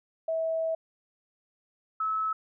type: tone pair in turn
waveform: sine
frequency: 649 / 1298 Hz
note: E5 / E6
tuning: -27 / -27 cents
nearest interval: octave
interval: 1200 cents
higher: second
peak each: -26 dBFS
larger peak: neither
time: 0.28-0.75 / 2-2.33 s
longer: first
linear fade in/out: 5 ms
effects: none